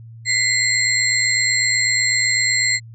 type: tone cluster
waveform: sine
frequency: 1992 / 2100 / 4191 / 7510 Hz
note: B6 / C7 / C8 / A#8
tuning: +14 / +6 / +2 / +12 cents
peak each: -21 dBFS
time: 0.25-2.8 s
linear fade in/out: 50 ms
effects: added 114 Hz sine -36 dBFS peak until 2.94 s